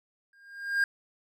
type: tone with exponential growth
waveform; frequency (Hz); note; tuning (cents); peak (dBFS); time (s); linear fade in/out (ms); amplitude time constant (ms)
triangle; 1611; G6; +47; -18; 0.33-0.84; 2; 110
effects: none